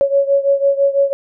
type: beating tone pair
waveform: sine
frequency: 554.4 / 560.4 Hz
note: C#5 / C#5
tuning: 0 / +19 cents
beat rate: 6 Hz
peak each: -13 / -16 dBFS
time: 0.01-1.13 s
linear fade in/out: 0 ms
effects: none